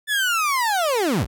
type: linear sweep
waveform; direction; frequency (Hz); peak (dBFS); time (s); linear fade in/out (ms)
30% pulse; down; 1760 to 32.7; -16; 0.07-1.27; 50
effects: none